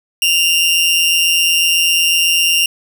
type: tone with amplitude modulation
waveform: sawtooth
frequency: 2794 Hz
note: F7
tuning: in tune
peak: -5 dBFS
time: 0.22-2.66 s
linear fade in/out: 2 ms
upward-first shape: sine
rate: 168 Hz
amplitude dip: 55%
effects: none